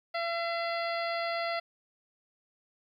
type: harmonic tone with a mistuned harmonic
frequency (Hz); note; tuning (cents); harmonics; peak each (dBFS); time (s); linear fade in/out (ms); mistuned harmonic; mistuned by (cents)
677; E5; +46; 1 / 2 / 3 / 4 / 5 / 6 / 7; -32 / -37 / -37 / -44 / -46 / -44 / -45; 0.14-1.6; 10; 6; +59
effects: 11-bit